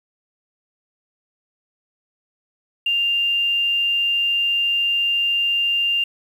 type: tone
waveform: triangle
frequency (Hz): 2794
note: F7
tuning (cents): 0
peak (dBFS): -13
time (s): 2.86-6.04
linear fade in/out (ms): 5
effects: tanh soft clip ceiling -15 dBFS + 8-bit